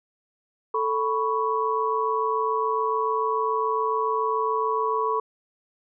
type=tone cluster; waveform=sine; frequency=440.7 / 987 / 1114 Hz; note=A4 / B5 / C#6; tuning=+3 / -1 / +8 cents; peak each=-26 dBFS; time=0.74-5.2 s; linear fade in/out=5 ms; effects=none